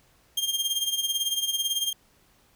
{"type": "tone with tremolo", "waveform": "sawtooth", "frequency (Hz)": 3205, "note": "G7", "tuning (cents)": 38, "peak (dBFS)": -19, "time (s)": [0.37, 1.93], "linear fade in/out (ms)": 5, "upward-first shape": "sine", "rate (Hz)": 18, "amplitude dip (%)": 70, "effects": ["pink hiss -62 dBFS RMS until 2.55 s"]}